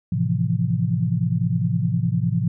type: chord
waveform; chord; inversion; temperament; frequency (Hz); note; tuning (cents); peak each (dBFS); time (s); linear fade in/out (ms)
sine; F major seventh; first; equal; 110 / 130.81 / 164.81 / 174.61; A2 / C3 / E3 / F3; 0 / 0 / 0 / 0; -24; 0.12-2.48; 5
effects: none